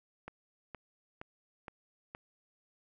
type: click train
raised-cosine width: 0.5 ms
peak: -28 dBFS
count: 5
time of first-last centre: 0.28-2.149 s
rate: 2.14 Hz
effects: none